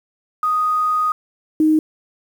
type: tone pair in turn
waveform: sine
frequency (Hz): 1244.5 / 311.1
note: D#6 / D#4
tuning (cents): 0 / 0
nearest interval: 2 octaves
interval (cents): 2400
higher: first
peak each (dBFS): -15 / -11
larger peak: second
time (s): 0.43-1.12 / 1.6-1.79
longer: first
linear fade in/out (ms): 2
effects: 7-bit